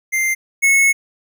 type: tone pair in turn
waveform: square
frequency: 2093 / 2192 Hz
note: C7 / C#7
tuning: 0 / -20 cents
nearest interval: minor second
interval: 80 cents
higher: second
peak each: -16 / -11 dBFS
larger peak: second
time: 0.12-0.35 / 0.62-0.93 s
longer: second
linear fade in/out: 20 ms
effects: none